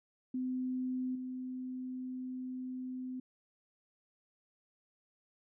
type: tone with level steps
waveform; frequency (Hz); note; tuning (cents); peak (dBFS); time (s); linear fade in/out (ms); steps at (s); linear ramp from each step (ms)
sine; 255.4; C4; -42; -33 / -38; 0.34-3.2; 5; 1.15; 5
effects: none